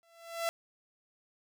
sawtooth tone with exponential growth, 671 Hz, E5, 31 cents sharp, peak -24 dBFS, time 0.03-0.49 s, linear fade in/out 0 ms, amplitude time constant 100 ms, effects none

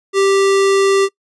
square tone, 392 Hz, G4, in tune, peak -11 dBFS, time 0.13-1.09 s, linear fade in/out 50 ms, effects noise-tail reverb RT60 0.1 s tail -22 dB re dry + resampled to 22050 Hz

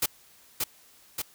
white noise with echo, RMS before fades -25 dBFS, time 0.02-0.06 s, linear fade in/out 5 ms, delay 580 ms, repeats 2, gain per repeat -3 dB, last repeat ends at 1.22 s, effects white hiss -57 dBFS RMS until 1.34 s

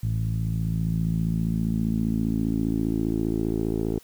10% pulse tone with low-pass filter sweep, 55 Hz, A1, in tune, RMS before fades -25 dBFS, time 0.03-3.99 s, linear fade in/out 5 ms, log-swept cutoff 120 to 430 Hz, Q 3.2, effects white hiss -54 dBFS RMS until 4.03 s

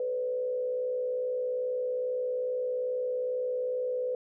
sine tone with frequency modulation, 502 Hz, B4, 28 cents sharp, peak -28 dBFS, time 0-4.15 s, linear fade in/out 2 ms, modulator 62.4 Hz, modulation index 0.46, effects none

